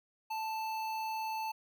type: tone with notch filter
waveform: square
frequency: 881 Hz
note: A5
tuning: 2 cents sharp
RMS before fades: -37 dBFS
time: 0.3-1.52 s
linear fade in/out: 10 ms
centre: 8400 Hz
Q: 1
effects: none